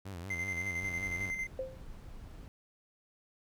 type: tone with vibrato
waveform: sawtooth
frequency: 91.1 Hz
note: F#2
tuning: 26 cents flat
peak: -37 dBFS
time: 0.05-1.31 s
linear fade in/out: 10 ms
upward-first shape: sine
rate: 5.3 Hz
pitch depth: 150 cents each way
type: tone with tremolo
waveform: triangle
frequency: 2079 Hz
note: C7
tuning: 12 cents flat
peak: -31 dBFS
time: 0.3-1.47 s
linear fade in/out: 5 ms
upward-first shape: square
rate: 11 Hz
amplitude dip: 45%
type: noise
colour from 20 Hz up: brown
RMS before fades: -48 dBFS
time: 0.83-2.48 s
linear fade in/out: 0 ms
type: tone with exponential decay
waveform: sine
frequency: 523.3 Hz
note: C5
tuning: in tune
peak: -31 dBFS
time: 1.59-1.87 s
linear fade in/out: 2 ms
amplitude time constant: 59 ms
effects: none